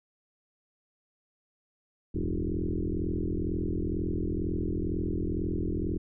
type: tone with frequency modulation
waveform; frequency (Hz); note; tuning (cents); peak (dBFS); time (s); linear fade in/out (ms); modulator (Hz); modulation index
sine; 140.8; C#3; +27; -27; 2.14-5.98; 10; 42.1; 5.6
effects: none